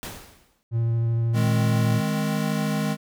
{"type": "noise with exponential decay", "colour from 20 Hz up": "pink", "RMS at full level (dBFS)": -32, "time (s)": [0.03, 0.63], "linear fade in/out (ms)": 0, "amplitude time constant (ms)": 130}
{"type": "tone with vibrato", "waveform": "triangle", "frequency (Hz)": 115.6, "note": "A#2", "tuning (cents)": -14, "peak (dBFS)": -18, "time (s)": [0.71, 2.02], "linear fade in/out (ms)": 50, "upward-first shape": "sine", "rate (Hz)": 13, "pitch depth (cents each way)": 11}
{"type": "chord", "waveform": "square", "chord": "Ab major", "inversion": "second", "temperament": "equal", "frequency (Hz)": [155.56, 207.7, 261.6], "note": ["Eb3", "Ab3", "C4"], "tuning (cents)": [0, 0, 0], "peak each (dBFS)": [-27, -26, -32], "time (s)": [1.33, 2.97], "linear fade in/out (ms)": 50}
{"effects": []}